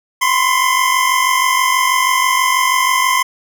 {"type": "tone pair together", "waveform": "25% pulse", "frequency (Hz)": [1013, 1059.2], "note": ["B5", "C6"], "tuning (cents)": [44, 21], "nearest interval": "minor second", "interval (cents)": 77, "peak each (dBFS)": -11, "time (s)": [0.21, 3.23], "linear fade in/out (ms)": 10, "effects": []}